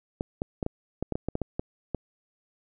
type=clicks; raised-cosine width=2 ms; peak=-15 dBFS; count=12; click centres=0.209 / 0.419 / 0.628 / 0.664 / 1.026 / 1.123 / 1.155 / 1.286 / 1.354 / 1.417 / 1.595 / 1.947 s; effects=none